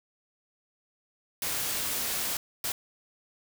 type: noise bursts at uneven times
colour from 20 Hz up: white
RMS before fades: -31 dBFS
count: 2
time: 1.42-2.37 / 2.64-2.72 s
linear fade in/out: 2 ms
effects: none